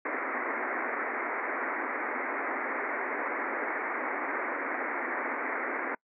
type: band-pass noise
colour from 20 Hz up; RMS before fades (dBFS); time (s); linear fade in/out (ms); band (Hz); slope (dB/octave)
white; -33; 0.05-5.95; 5; 240 to 2200; 96
effects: noise-tail reverb RT60 0.1 s tail -26 dB re dry